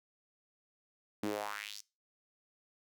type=tone with high-pass filter sweep; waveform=sawtooth; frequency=103.83 Hz; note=G#2; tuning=in tune; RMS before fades=-40 dBFS; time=1.23-1.81 s; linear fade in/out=5 ms; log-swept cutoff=240 to 6000 Hz; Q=3; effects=noise-tail reverb RT60 0.3 s tail -23 dB re dry